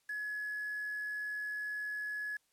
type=tone with quantisation; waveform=sine; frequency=1693 Hz; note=G#6; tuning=33 cents sharp; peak=-36 dBFS; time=0.09-2.37 s; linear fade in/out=5 ms; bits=9; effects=white hiss -75 dBFS RMS until 2.52 s + low-pass 12000 Hz 12 dB/octave